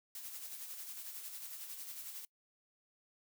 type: noise with tremolo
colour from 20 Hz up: blue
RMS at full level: -45 dBFS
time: 0.15-2.25 s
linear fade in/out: 2 ms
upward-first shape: sine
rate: 11 Hz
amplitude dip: 45%
effects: noise-tail reverb RT60 0.1 s tail -24 dB re dry